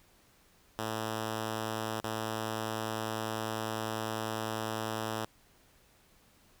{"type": "tone with dropouts", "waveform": "5% pulse", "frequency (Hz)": 110, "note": "A2", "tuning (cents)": 0, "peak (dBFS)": -22, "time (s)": [0.79, 5.25], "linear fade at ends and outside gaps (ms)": 0, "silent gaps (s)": [2.004, 2.043], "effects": ["pink hiss -64 dBFS RMS until 6.6 s"]}